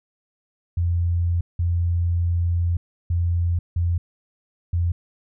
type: tone bursts at uneven times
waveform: sine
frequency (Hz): 86.2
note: F2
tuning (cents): -22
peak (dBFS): -18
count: 5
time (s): 0.77-1.41 / 1.59-2.77 / 3.1-3.59 / 3.76-3.98 / 4.73-4.92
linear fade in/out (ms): 5
effects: none